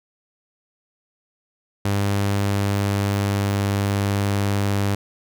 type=tone; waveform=sawtooth; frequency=100.3 Hz; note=G2; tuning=40 cents sharp; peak=-15 dBFS; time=1.85-4.95 s; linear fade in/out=5 ms; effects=none